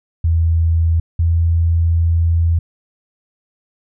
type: tone pair in turn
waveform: sine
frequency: 82.41 / 83.51 Hz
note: E2 / E2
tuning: 0 / +23 cents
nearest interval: unison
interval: 23 cents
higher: second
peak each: -11 dBFS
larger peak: neither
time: 0.24-1 / 1.19-2.59 s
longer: second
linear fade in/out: 5 ms
effects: none